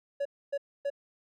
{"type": "tone bursts", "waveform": "triangle", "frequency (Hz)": 564, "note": "C#5", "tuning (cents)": 30, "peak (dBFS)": -26, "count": 3, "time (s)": [0.2, 0.902], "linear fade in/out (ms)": 10, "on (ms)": 54, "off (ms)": 270, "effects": []}